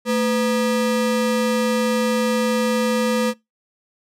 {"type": "ring-modulated tone", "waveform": "square", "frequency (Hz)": 361.9, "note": "F#4", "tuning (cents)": -38, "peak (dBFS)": -15, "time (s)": [0.05, 3.34], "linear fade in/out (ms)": 50, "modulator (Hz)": 140, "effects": ["noise-tail reverb RT60 0.2 s tail -24 dB re dry", "low-pass 12000 Hz 12 dB/octave"]}